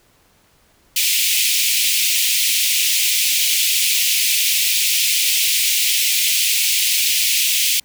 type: high-pass noise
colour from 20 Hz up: pink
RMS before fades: -17 dBFS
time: 0.96-7.8 s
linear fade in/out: 5 ms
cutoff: 2300 Hz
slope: 48 dB/octave
effects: pink hiss -56 dBFS RMS until 7.84 s